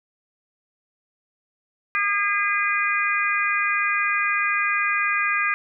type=harmonic tone; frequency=406.8 Hz; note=G#4; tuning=36 cents flat; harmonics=3 / 4 / 5 / 6; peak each=-25 / -25 / -25 / -25 dBFS; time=1.95-5.54 s; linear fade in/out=0 ms; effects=none